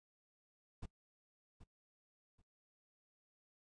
brown noise with echo, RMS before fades -45 dBFS, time 0.82-0.86 s, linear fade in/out 10 ms, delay 780 ms, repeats 2, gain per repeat -12 dB, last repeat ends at 2.42 s, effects noise-tail reverb RT60 0.1 s tail -22 dB re dry + resampled to 22050 Hz

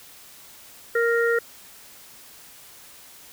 harmonic tone, 466.2 Hz, A#4, in tune, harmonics 1 / 3 / 4, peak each -20 / -25 / -26 dBFS, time 0.95-1.39 s, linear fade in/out 5 ms, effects white hiss -47 dBFS RMS until 3.32 s

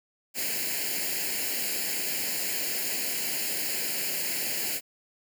white noise with comb filter, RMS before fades -30 dBFS, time 0.34-4.81 s, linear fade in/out 50 ms, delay 0.42 ms, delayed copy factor +0.8, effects high-pass 200 Hz 12 dB/octave

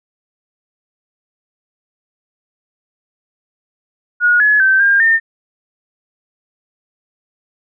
sine tone with pitch steps, 1446 / 1698 / 1549 / 1606 / 1813 Hz, F#6 / G#6 / G6 / G6 / A#6, -40 / +38 / -21 / +41 / -49 cents, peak -8 dBFS, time 4.2-5.2 s, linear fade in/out 50 ms, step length 200 ms, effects none

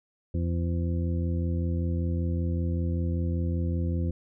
harmonic tone, 85.2 Hz, F2, 42 cents flat, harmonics 1 / 2 / 3 / 4 / 6, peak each -26 / -32 / -36 / -38 / -42 dBFS, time 0.34-4.11 s, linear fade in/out 5 ms, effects none

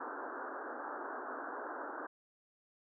white band-pass noise, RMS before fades -43 dBFS, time 0-2.07 s, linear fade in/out 10 ms, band 250 to 1600 Hz, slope 96 dB/octave, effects none

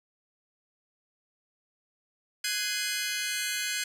15% pulse chord, Ab dominant seventh, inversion third, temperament just, 1495.1 / 1661.2 / 2077 / 2492 Hz, Gb6 / Ab6 / C7 / Eb7, +18 / 0 / -13 / +2 cents, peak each -28 dBFS, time 2.44-3.84 s, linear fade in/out 5 ms, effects resampled to 32000 Hz + 9-bit

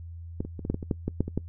clicks, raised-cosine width 3 ms, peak -16 / -22 / -23 / -19 / -12 / -16 / -22 / -12 / -14 / -11 / -20 / -13 dBFS, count 12, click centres 0.405 / 0.45 / 0.593 / 0.651 / 0.7 / 0.744 / 0.828 / 0.912 / 1.08 / 1.206 / 1.28 / 1.376 s, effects noise-tail reverb RT60 0.1 s tail -22 dB re dry + added 84 Hz sine -38 dBFS peak until 1.48 s

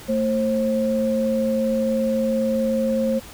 sine tone pair together, 224.1 / 533 Hz, A3 / C5, +32 / +32 cents, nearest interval octave + minor third, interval 1500 cents, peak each -21 dBFS, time 0.08-3.2 s, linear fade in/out 20 ms, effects pink hiss -41 dBFS RMS until 3.33 s

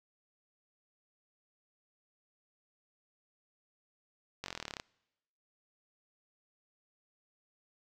slowing click train, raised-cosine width 0.2 ms, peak -21 dBFS, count 15, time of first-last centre 4.44-4.799 s, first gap 21 ms, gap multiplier 1.03, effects noise-tail reverb RT60 1.0 s tail -26 dB re dry

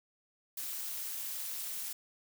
blue noise with amplitude modulation, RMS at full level -36 dBFS, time 0.57-1.93 s, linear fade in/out 5 ms, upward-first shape sine, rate 290 Hz, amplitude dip 75%, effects none

